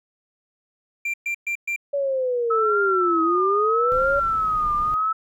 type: tone bursts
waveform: triangle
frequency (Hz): 2369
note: D7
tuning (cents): +14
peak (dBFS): -21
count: 4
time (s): 1.05-1.762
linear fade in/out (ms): 5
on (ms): 88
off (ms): 120
type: linear two-way sweep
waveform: sine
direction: down then up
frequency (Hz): 571 to 322.5 to 571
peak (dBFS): -20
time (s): 1.93-4.2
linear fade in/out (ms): 10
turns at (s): 3.22
type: tone with vibrato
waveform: sine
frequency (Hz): 1293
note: E6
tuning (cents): -34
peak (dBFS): -19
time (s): 2.5-5.13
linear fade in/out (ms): 10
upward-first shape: triangle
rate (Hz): 0.78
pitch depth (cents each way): 140
type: noise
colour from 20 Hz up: brown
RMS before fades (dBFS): -36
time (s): 3.92-4.94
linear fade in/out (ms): 0
effects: none